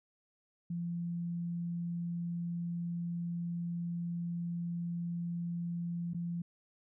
sine tone with dropouts, 171.6 Hz, F3, 30 cents flat, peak -34 dBFS, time 0.7-6.42 s, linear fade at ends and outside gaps 5 ms, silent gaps 6.135-6.145 s, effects none

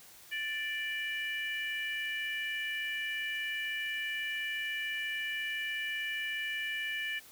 harmonic tone, 587.3 Hz, D5, in tune, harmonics 3 / 4 / 5, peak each -36 / -38 / -40 dBFS, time 0.31-7.2 s, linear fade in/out 20 ms, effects white hiss -55 dBFS RMS until 7.31 s

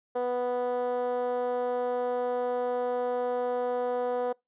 10% pulse tone with band-pass filter, 246.9 Hz, B3, in tune, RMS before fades -29 dBFS, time 0.15-4.33 s, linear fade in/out 10 ms, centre 550 Hz, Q 3.7, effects noise-tail reverb RT60 0.2 s tail -26 dB re dry + resampled to 8000 Hz

